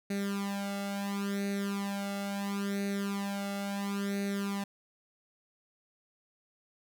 sawtooth tone with flanger, 199.6 Hz, G3, 32 cents sharp, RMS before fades -34 dBFS, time 0.1-4.64 s, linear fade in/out 5 ms, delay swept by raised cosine 0.47 to 1.47 ms, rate 0.73 Hz, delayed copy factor +0.85, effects none

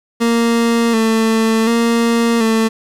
30% pulse tone with vibrato, 227.8 Hz, A#3, 40 cents flat, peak -9 dBFS, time 0.2-2.69 s, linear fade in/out 20 ms, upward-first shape square, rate 0.68 Hz, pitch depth 35 cents each way, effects low-pass 11000 Hz 12 dB/octave + 7-bit

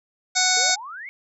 harmonic tone, 740 Hz, F#5, in tune, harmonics 1 / 2 / 3 / 5 / 6 / 7 / 8 / 9 / 10, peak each -26 / -26 / -26 / -26 / -26 / -26 / -26 / -26 / -26 dBFS, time 0.35-0.76 s, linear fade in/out 20 ms
sine exponential sweep, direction up, 440 to 2251 Hz, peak -33 dBFS, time 0.57-1.09 s, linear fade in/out 0 ms
clicks, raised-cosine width 1 ms, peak -32 dBFS, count 2, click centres 0.695 / 0.698 s
effects none

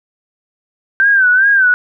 sine tone with vibrato, 1551 Hz, G6, 19 cents flat, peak -7 dBFS, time 1-1.74 s, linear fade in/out 0 ms, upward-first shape sine, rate 2.5 Hz, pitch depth 99 cents each way, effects none

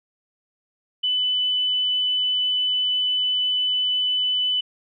sine tone, 2998 Hz, F#7, 22 cents sharp, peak -19 dBFS, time 1.03-4.61 s, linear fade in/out 10 ms, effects none

